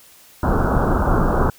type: low-pass noise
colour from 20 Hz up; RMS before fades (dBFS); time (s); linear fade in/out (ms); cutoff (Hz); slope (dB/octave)
pink; -17; 0.43-1.5; 2; 1500; 96
effects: white hiss -48 dBFS RMS until 1.58 s